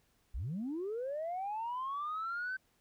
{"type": "linear sweep", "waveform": "sine", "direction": "up", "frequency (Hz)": [41.06, 1549], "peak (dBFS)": -34, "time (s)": [0.34, 2.57], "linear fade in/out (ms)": 10, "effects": ["tanh soft clip ceiling -32 dBFS", "pink hiss -73 dBFS RMS until 2.8 s"]}